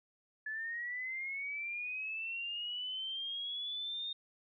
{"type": "linear sweep", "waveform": "sine", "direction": "up", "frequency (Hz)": [1716, 3684], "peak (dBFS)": -37, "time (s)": [0.46, 4.13], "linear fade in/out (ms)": 5, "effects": []}